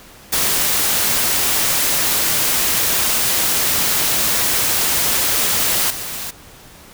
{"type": "noise with level steps", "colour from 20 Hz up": "white", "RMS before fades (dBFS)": [-17, -27], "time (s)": [0.32, 6.31], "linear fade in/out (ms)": 10, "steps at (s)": 5.9, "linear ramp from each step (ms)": 5, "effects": ["pink hiss -42 dBFS RMS until 6.93 s"]}